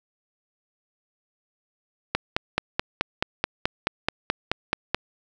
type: click train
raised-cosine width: 0.3 ms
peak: -5 dBFS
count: 14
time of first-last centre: 2.15-4.946 s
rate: 4.65 Hz
effects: none